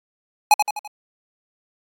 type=tone with echo; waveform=square; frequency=839 Hz; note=G#5; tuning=17 cents sharp; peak=-9 dBFS; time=0.51-0.54 s; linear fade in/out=2 ms; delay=84 ms; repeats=4; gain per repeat=-6 dB; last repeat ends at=0.876 s; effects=AAC 48 kbps